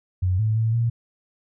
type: tone with pitch steps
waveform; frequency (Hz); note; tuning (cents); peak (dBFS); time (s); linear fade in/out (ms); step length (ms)
sine; 91.8 / 109.2 / 112.2 / 116.7; F#2 / A2 / A2 / A#2; -13 / -13 / +34 / +2; -18; 0.22-0.9; 10; 170
effects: none